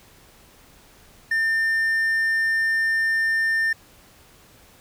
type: tone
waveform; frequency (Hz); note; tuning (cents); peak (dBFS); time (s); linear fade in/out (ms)
triangle; 1800; A6; +39; -17; 1.31-3.73; 5
effects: pink hiss -52 dBFS RMS until 4.8 s